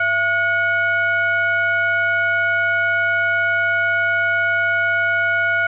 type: tone with frequency modulation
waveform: sine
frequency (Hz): 1447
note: F#6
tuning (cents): -39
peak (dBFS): -15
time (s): 0-5.67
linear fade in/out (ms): 5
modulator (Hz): 774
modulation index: 0.74
effects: none